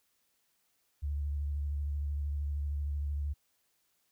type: tone with vibrato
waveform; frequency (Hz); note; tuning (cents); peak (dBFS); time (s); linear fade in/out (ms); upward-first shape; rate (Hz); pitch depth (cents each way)
sine; 72.3; D2; -27; -31; 1.02-3.34; 20; triangle; 13; 42
effects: white hiss -75 dBFS RMS until 4.11 s